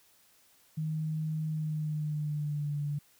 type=tone with pitch glide; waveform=sine; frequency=156.3 to 145.83 Hz; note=D#3 to D3; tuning=+8 to -12 cents; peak=-30 dBFS; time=0.77-2.99 s; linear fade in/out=10 ms; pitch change=-120 cents; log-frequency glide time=1.48-2.76 s; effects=white hiss -64 dBFS RMS until 3.19 s